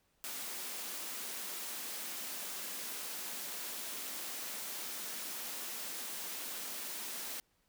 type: high-pass noise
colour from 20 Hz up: white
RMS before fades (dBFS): -42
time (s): 0.24-7.4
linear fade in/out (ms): 0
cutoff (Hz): 180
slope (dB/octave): 48
effects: pink hiss -75 dBFS RMS until 7.68 s